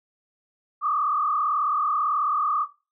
sine tone with frequency modulation, 1190 Hz, D6, 22 cents sharp, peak -20 dBFS, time 0.81-2.67 s, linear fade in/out 50 ms, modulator 38.3 Hz, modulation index 1.7, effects noise-tail reverb RT60 0.3 s tail -19 dB re dry

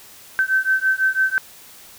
sine beating tone pair, 1539 / 1545 Hz, G6 / G6, -32 / -26 cents, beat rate 6 Hz, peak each -19 / -19 dBFS, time 0.39-1.38 s, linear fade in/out 0 ms, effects white hiss -44 dBFS RMS until 1.98 s

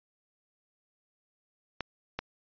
clicks, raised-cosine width 0.3 ms, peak -16 dBFS, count 2, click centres 1.807 / 2.19 s, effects resampled to 11025 Hz

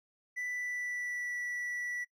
triangle tone with pitch glide, 1982 to 1954.7 Hz, B6 to B6, +6 to -18 cents, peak -33 dBFS, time 0.36-2.05 s, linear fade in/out 20 ms, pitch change -24 cents, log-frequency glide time 0.46-1.37 s, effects noise-tail reverb RT60 0.1 s tail -22 dB re dry

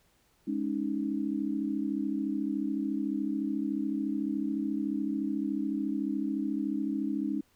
sine chord, Ab suspended fourth, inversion none, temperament equal, 207.7 / 277.2 / 311.1 Hz, Ab3 / Db4 / Eb4, 0 / 0 / 0 cents, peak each -34 / -32 / -33 dBFS, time 0.47-7.41 s, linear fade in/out 10 ms, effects pink hiss -68 dBFS RMS until 7.55 s

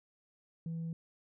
sine tone, 164.81 Hz, E3, in tune, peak -34 dBFS, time 0.66-0.93 s, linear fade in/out 2 ms, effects tanh soft clip ceiling -34 dBFS

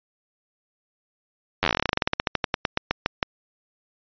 slowing click train, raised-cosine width 0.3 ms, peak -4 dBFS, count 29, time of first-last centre 1.63-3.228 s, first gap 10 ms, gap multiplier 1.11, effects resampled to 11025 Hz

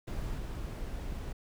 brown noise with level steps, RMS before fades -36 / -38 dBFS, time 0.07-1.33 s, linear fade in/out 10 ms, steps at 0.38 s, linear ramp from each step 2 ms, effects none

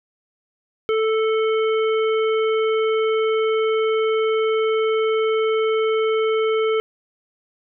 harmonic tone, 440 Hz, A4, in tune, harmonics 1 / 3 / 5 / 7, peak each -17 / -27 / -31 / -34 dBFS, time 0.89-6.8 s, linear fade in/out 0 ms, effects none

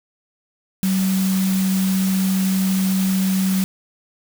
sine tone in noise, 190 Hz, F#3, 46 cents sharp, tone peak -16 dBFS, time 0.83-3.64 s, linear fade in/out 0 ms, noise white, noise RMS -29 dBFS, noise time 0.83-3.64 s, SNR +10 dB, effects none

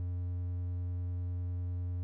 triangle tone with hard clipping, 89 Hz, F2, 33 cents sharp, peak -34 dBFS, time 0-2.03 s, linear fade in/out 0 ms, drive 6 dB, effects none

